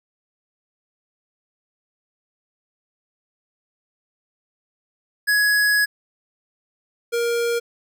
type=tone pair in turn; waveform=square; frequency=1676 / 470.3 Hz; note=G#6 / A#4; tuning=+15 / +15 cents; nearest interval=octave + minor seventh; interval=2200 cents; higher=first; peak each=-16 / -20 dBFS; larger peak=first; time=5.27-5.86 / 7.12-7.6 s; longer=first; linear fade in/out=20 ms; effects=none